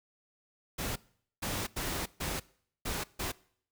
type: noise bursts at uneven times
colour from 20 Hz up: pink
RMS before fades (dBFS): -35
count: 6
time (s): 0.78-0.96 / 1.42-1.67 / 1.76-2.06 / 2.2-2.4 / 2.85-3.04 / 3.19-3.32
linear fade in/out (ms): 10
effects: noise-tail reverb RT60 0.6 s tail -22 dB re dry